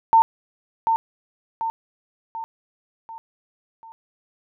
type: tone with echo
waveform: sine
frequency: 904 Hz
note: A5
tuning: 47 cents sharp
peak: -10 dBFS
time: 0.13-0.22 s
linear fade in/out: 0 ms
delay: 740 ms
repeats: 5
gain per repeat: -6 dB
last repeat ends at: 3.92 s
effects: none